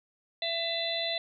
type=harmonic tone with a mistuned harmonic; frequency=668 Hz; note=E5; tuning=23 cents sharp; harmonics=1 / 3 / 4 / 5 / 6; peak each=-34 / -38 / -41 / -35 / -33 dBFS; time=0.42-1.18 s; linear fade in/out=2 ms; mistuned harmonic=5; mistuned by=+95 cents; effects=none